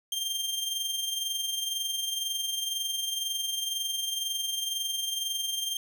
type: tone with amplitude modulation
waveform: sawtooth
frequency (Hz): 3179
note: G7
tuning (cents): +24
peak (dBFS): -24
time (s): 0.12-5.77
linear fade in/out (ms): 2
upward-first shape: sine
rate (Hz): 22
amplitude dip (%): 50
effects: none